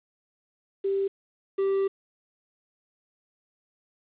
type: tone pair in turn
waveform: sine / triangle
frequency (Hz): 392 / 390.3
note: G4 / G4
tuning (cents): 0 / -8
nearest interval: unison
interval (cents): 8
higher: first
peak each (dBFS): -23 / -20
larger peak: second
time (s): 0.84-1.08 / 1.58-1.88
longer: second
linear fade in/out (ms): 10
effects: resampled to 8000 Hz + 9-bit